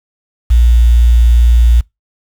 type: tone with quantisation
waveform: sine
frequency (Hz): 58.8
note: A#1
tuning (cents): +16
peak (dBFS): -4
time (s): 0.5-1.81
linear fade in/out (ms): 10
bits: 5
effects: noise-tail reverb RT60 0.2 s tail -25 dB re dry